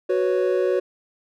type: chord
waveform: triangle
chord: F# suspended fourth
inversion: none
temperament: just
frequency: 370 / 493.3 / 555 Hz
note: F#4 / B4 / C#5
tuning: 0 / -2 / +2 cents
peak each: -19 / -22 / -22 dBFS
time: 0.09-0.8 s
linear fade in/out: 10 ms
effects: none